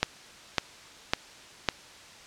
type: click train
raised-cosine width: 0.2 ms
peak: -4 dBFS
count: 4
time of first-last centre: 0.03-1.687 s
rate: 1.81 Hz
effects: white hiss -49 dBFS RMS until 2.26 s + low-pass 6000 Hz 12 dB/octave